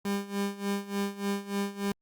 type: tone with tremolo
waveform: 30% pulse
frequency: 200.1 Hz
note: G3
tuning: 36 cents sharp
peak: -24 dBFS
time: 0.05-1.92 s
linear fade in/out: 2 ms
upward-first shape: sine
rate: 3.4 Hz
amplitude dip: 85%
effects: Opus 48 kbps